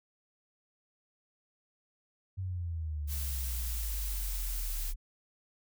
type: exponential sweep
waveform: sine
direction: down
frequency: 96.1 to 34.11 Hz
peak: -33 dBFS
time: 2.37-4.96 s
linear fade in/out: 20 ms
type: noise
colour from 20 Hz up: blue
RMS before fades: -40 dBFS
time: 3.07-4.94 s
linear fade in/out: 50 ms
effects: none